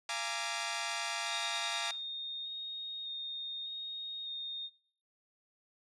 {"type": "chord", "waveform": "10% pulse", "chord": "Bb dominant seventh", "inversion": "second", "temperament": "equal with one note detuned", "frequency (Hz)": [684.1, 830.6, 932.3, 1174.7], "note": ["F5", "Ab5", "Bb5", "D6"], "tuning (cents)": [-36, 0, 0, 0], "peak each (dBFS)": -32, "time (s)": [0.09, 1.91], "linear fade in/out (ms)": 2}
{"type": "tone with vibrato", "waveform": "sine", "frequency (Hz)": 3700, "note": "A#7", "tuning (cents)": -14, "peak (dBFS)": -38, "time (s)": [1.25, 4.7], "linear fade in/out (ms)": 50, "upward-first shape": "square", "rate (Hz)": 0.83, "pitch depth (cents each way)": 9}
{"effects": ["noise-tail reverb RT60 0.5 s tail -21 dB re dry", "resampled to 22050 Hz"]}